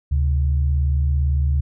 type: tone pair together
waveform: sine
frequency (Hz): 73.03 / 130.81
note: D2 / C3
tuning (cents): -9 / 0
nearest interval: minor seventh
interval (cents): 1009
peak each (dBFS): -16 / -25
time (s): 0.11-1.61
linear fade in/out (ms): 10
effects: none